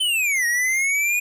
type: linear two-way sweep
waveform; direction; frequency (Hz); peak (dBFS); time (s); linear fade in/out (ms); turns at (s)
square; down then up; 3098 to 1864.7 to 2470; -19; 0-1.2; 10; 0.46
effects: resampled to 32000 Hz + 10-bit